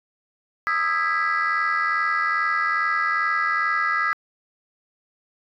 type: chord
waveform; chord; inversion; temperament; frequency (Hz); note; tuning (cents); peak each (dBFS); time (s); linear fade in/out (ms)
sine; E major seventh; third; just; 1236.1 / 1318.5 / 1648.1 / 1977.8; D#6 / E6 / G#6 / B6; -12 / 0 / -14 / +2; -24; 0.67-4.13; 0
effects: tanh soft clip ceiling -14 dBFS